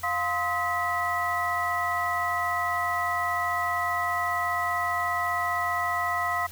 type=tone cluster; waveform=sine; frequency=704 / 1039 / 1274 / 1955 Hz; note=F5 / C6 / D#6 / B6; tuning=+14 / -12 / +41 / -18 cents; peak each=-30 dBFS; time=0.03-6.47 s; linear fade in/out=10 ms; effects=added 87 Hz sine -45 dBFS peak until 6.51 s + white hiss -46 dBFS RMS until 6.51 s